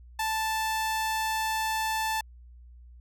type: tone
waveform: sawtooth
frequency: 880 Hz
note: A5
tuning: in tune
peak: -23 dBFS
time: 0.19-2.21 s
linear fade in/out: 5 ms
effects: added 60 Hz sine -47 dBFS peak until 3 s